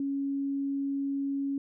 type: tone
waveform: sine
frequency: 277.2 Hz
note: C#4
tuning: in tune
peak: -28 dBFS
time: 0-1.58 s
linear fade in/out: 2 ms
effects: none